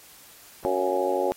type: harmonic tone with a mistuned harmonic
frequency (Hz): 92.5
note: F#2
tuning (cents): 0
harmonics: 3 / 4 / 5 / 6 / 7 / 8 / 9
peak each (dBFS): -35 / -27 / -30 / -27 / -34 / -35 / -29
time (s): 0.65-1.32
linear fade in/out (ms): 0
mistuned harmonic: 7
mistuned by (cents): +48
effects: white hiss -50 dBFS RMS until 1.36 s + AAC 48 kbps